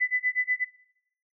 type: tone with tremolo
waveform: sine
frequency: 2000 Hz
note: B6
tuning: 21 cents sharp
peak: -20 dBFS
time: 0-0.65 s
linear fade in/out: 20 ms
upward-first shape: sine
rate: 8.2 Hz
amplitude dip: 100%
effects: noise-tail reverb RT60 0.7 s tail -19 dB re dry